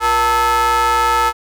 square ring-modulated tone, 207.7 Hz, G#3, in tune, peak -10 dBFS, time 0-1.33 s, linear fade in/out 50 ms, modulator 1100 Hz, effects none

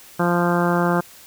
harmonic tone, 174.1 Hz, F3, 5 cents flat, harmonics 1 / 2 / 3 / 4 / 5 / 6 / 7 / 8 / 9, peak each -20 / -23 / -25 / -26 / -27 / -28 / -28 / -29 / -30 dBFS, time 0.19-1.01 s, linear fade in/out 10 ms, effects white hiss -45 dBFS RMS until 1.26 s

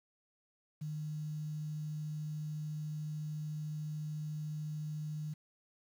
sine tone with quantisation, 152.3 Hz, D#3, 37 cents flat, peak -37 dBFS, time 0.81-5.34 s, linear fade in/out 10 ms, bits 10, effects none

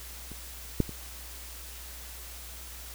clicks, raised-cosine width 3 ms, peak -30 / -10 / -26 dBFS, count 3, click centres 0.317 / 0.803 / 0.893 s, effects added 60 Hz sine -45 dBFS peak until 2.94 s + white hiss -45 dBFS RMS until 2.94 s

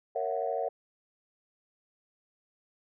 sine chord, F# dominant seventh, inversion first, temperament just, 462.5 / 555 / 666 / 740 Hz, A#4 / C#5 / E5 / F#5, -14 / +2 / +18 / 0 cents, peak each -34 dBFS, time 0.15-0.69 s, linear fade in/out 10 ms, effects tanh soft clip ceiling -18 dBFS

